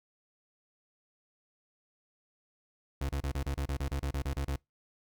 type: tone bursts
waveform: 35% pulse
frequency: 69.3 Hz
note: C#2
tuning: in tune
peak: -29 dBFS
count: 14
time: 3.01-4.56 s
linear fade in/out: 5 ms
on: 81 ms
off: 32 ms
effects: noise-tail reverb RT60 0.2 s tail -25 dB re dry